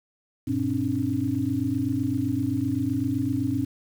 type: tone cluster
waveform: sine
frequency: 99.3 / 120.1 / 266.7 / 294.5 Hz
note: G2 / B2 / C4 / D4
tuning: +23 / -48 / +33 / +5 cents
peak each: -32 / -30 / -26 / -28 dBFS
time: 0.47-3.65 s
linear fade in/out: 10 ms
effects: 8-bit